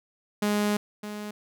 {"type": "tone pair in turn", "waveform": "sawtooth", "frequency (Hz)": [207.7, 209], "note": ["G#3", "G#3"], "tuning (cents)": [0, 11], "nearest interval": "unison", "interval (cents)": 11, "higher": "second", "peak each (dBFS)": [-19, -30], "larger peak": "first", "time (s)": [[0.42, 0.77], [1.03, 1.31]], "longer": "first", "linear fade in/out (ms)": 5, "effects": []}